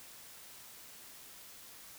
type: silence
effects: white hiss -53 dBFS RMS until 1.98 s